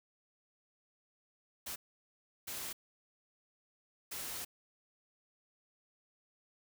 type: noise bursts at uneven times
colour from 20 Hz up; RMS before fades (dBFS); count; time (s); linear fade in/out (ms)
white; -42; 3; 1.66-1.76 / 2.47-2.73 / 4.11-4.45; 10
effects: none